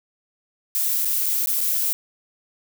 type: noise with dropouts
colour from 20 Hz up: violet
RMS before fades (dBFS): -22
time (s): 0.75-1.93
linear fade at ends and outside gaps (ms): 0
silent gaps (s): 1.048-1.054 / 1.26-1.264 / 1.46-1.472 / 1.607-1.612
effects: none